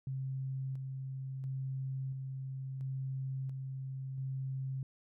sine tone with tremolo, 133.1 Hz, C3, 30 cents sharp, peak -35 dBFS, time 0.07-4.83 s, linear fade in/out 2 ms, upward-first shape square, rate 0.73 Hz, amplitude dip 30%, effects none

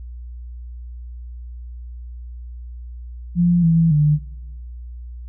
sine tone with pitch steps, 174.3 / 165 / 149.8 Hz, F3 / E3 / D3, -3 / +2 / +35 cents, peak -12 dBFS, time 3.35-4.19 s, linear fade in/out 50 ms, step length 280 ms, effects noise-tail reverb RT60 0.9 s tail -20 dB re dry + added 60 Hz sine -31 dBFS peak until 5.28 s

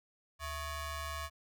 sawtooth ring-modulated tone, 587.3 Hz, D5, in tune, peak -31 dBFS, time 0.39-1.3 s, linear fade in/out 50 ms, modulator 513 Hz, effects none

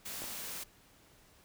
white noise, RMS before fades -42 dBFS, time 0.05-0.64 s, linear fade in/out 10 ms
clicks, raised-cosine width 1 ms, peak -31 dBFS, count 2, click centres 0.22 / 0.241 s
effects pink hiss -63 dBFS RMS until 1.44 s

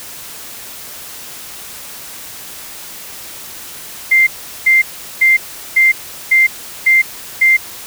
sine tone bursts, 2093 Hz, C7, in tune, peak -6 dBFS, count 7, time 4.11-7.57 s, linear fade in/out 10 ms, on 160 ms, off 390 ms, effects white hiss -31 dBFS RMS until 7.86 s

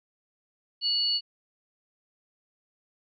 sine tone pair together, 2904 / 4440 Hz, F#7 / C#8, -33 / +2 cents, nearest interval perfect fifth, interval 735 cents, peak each -31 / -24 dBFS, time 0.81-1.21 s, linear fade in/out 50 ms, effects none

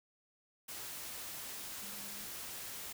sine tone in noise, 203.7 Hz, G#3, 33 cents flat, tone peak -56 dBFS, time 1.81-2.25 s, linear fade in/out 10 ms, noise white, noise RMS -45 dBFS, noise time 0.68-2.93 s, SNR -14 dB, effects none

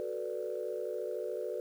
sine chord, B minor seventh, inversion second, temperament equal, 370 / 440 / 493.9 / 587.3 Hz, F#4 / A4 / B4 / D5, 0 / 0 / 0 / 0 cents, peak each -40 / -39 / -38 / -40 dBFS, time 0-1.6 s, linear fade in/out 0 ms, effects tanh soft clip ceiling -25 dBFS + 10-bit

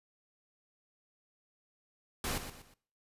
pink noise with echo, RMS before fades -35 dBFS, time 2.24-2.38 s, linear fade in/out 2 ms, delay 120 ms, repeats 3, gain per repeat -9 dB, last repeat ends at 2.74 s, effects noise-tail reverb RT60 0.5 s tail -21 dB re dry + resampled to 32000 Hz

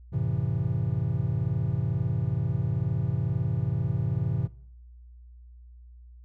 triangle chord, F# half-diminished seventh, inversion none, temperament just, 92.5 / 111 / 133.2 / 166.5 Hz, F#2 / A2 / C3 / E3, 0 / +16 / +31 / +18 cents, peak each -31 / -27 / -26 / -31 dBFS, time 0.12-4.48 s, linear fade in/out 20 ms, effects noise-tail reverb RT60 0.7 s tail -22 dB re dry + added 60 Hz sine -46 dBFS peak until 6.24 s

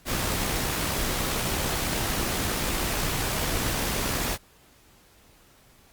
pink noise with amplitude modulation, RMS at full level -26 dBFS, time 0.05-4.38 s, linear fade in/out 50 ms, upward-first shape sine, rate 63.4 Hz, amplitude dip 30%, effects pink hiss -57 dBFS RMS until 5.92 s + Opus 48 kbps

